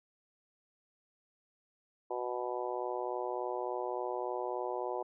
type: harmonic tone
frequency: 123.47 Hz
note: B2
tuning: in tune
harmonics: 3 / 4 / 5 / 6 / 7 / 8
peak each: -39 / -40 / -41 / -42 / -42 / -43 dBFS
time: 2.1-5.03 s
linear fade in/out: 10 ms
effects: none